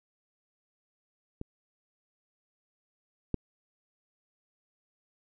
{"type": "clicks", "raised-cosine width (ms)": 3, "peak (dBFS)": [-24, -15], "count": 2, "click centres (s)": [1.414, 3.343], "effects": []}